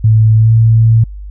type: tone with pitch glide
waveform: sine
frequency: 110 to 112.77 Hz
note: A2 to A2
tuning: 0 to +43 cents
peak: -4 dBFS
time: 0.04-1.04 s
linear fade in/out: 5 ms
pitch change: +43 cents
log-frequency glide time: 0.36-0.53 s
effects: added 50 Hz sine -24 dBFS peak until 1.3 s